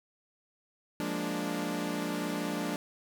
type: chord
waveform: sawtooth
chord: Bb dominant seventh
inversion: second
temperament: equal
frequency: 174.61 / 207.7 / 233.1 / 293.7 Hz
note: F3 / Ab3 / Bb3 / D4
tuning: 0 / 0 / 0 / 0 cents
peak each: -34 / -34 / -35 / -31 dBFS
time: 1-2.76 s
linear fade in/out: 0 ms
effects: 10-bit